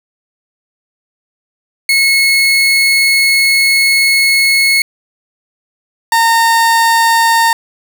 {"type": "tone pair in turn", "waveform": "30% pulse", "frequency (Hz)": [2183, 916], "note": ["C#7", "A#5"], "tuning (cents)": [-27, -31], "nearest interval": "octave + minor third", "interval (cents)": 1504, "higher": "first", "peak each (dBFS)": [-5, -5], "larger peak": "neither", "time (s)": [[1.89, 4.82], [6.12, 7.53]], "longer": "first", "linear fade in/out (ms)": 2, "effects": []}